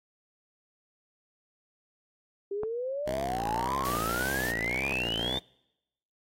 sine exponential sweep, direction up, 392 to 3627 Hz, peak -30 dBFS, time 2.51-5.39 s, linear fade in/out 5 ms
clicks, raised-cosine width 1 ms, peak -22 dBFS, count 3, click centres 2.634 / 3.949 / 4.92 s
5% pulse tone with vibrato, 61.6 Hz, B1, 4 cents flat, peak -22 dBFS, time 3.06-5.39 s, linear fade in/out 10 ms, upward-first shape triangle, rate 1.8 Hz, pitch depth 210 cents each way
white high-pass noise, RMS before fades -39 dBFS, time 3.84-4.52 s, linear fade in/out 10 ms, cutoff 1000 Hz, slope 24 dB/octave
effects noise-tail reverb RT60 0.9 s tail -26 dB re dry + AAC 48 kbps

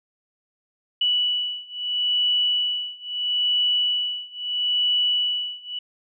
sine beating tone pair, 2953 / 2953.76 Hz, F#7 / F#7, -4 / -4 cents, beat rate 0.76 Hz, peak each -24 / -23 dBFS, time 1.01-5.79 s, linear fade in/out 5 ms, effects none

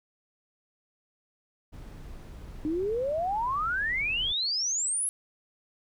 brown noise, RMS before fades -43 dBFS, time 1.72-4.33 s, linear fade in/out 20 ms
sine exponential sweep, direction up, 296.8 to 11000 Hz, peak -26 dBFS, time 2.65-5.09 s, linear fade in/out 0 ms
effects none

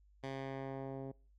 10% pulse tone with low-pass filter sweep, 134.9 Hz, C#3, 47 cents flat, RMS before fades -43 dBFS, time 0.23-1.12 s, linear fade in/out 10 ms, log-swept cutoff 4600 to 480 Hz, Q 0.72, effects noise-tail reverb RT60 0.4 s tail -24 dB re dry + added 50 Hz sine -63 dBFS peak until 1.38 s

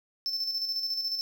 triangle tone with tremolo, 5300 Hz, E8, 9 cents sharp, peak -26 dBFS, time 0.26-1.21 s, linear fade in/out 0 ms, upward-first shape square, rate 14 Hz, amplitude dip 45%, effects none

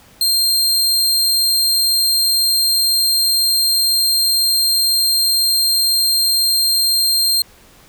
sawtooth tone, 4186 Hz, C8, in tune, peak -10 dBFS, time 0.21-7.42 s, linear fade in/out 2 ms, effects pink hiss -47 dBFS RMS until 7.88 s

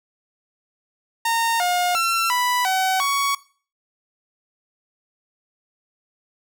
sawtooth tone with pitch steps, 919 / 714 / 1351 / 988 / 756 / 1119 Hz, A#5 / F5 / E6 / B5 / F#5 / C#6, -25 / +38 / +42 / 0 / +37 / +16 cents, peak -15 dBFS, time 1.25-3.35 s, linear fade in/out 5 ms, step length 350 ms, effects noise-tail reverb RT60 0.4 s tail -18 dB re dry

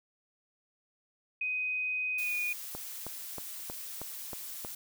sine tone with pitch glide, 2506 to 2452 Hz, D#7 to D#7, +12 to -26 cents, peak -30 dBFS, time 1.41-2.53 s, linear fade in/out 5 ms, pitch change -38 cents, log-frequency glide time 2.15-2.36 s
blue noise, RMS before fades -42 dBFS, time 2.18-4.75 s, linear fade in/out 5 ms
click train, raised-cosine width 1 ms, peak -26 dBFS, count 7, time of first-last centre 2.75-4.649 s, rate 3.16 Hz
effects none

